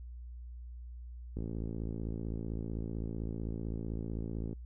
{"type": "click train", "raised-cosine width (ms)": 3, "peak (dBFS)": -26, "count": 177, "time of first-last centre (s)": [1.37, 4.53], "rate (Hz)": 55.7, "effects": ["noise-tail reverb RT60 0.1 s tail -25 dB re dry", "added 60 Hz sine -43 dBFS peak until 4.65 s"]}